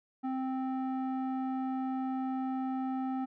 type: tone with low-pass filter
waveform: square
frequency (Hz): 261.6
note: C4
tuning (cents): 0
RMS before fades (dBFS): -34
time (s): 0.23-3.26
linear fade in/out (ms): 20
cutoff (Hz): 970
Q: 1.5
effects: none